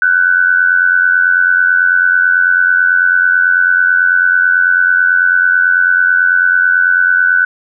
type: tone with amplitude modulation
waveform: sine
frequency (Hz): 1500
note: F#6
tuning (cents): +23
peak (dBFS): -4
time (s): 0.02-7.45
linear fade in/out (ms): 2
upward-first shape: sine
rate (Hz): 89.1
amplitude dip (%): 70
effects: none